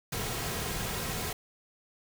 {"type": "noise with comb filter", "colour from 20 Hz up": "pink", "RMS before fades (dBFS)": -34, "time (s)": [0.12, 1.33], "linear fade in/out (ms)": 5, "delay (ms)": 3.4, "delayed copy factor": -0.5, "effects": []}